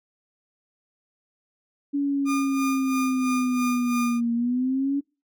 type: linear two-way sweep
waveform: sine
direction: down then up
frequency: 284.6 to 233.1 to 284.6 Hz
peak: -21 dBFS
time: 1.93-5.01 s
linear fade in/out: 20 ms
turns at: 4.34 s
type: tone with tremolo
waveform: 30% pulse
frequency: 1213 Hz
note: D#6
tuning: 44 cents flat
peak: -24 dBFS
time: 2.25-4.21 s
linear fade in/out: 50 ms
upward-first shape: sine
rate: 3 Hz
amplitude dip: 65%
effects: noise-tail reverb RT60 0.3 s tail -25 dB re dry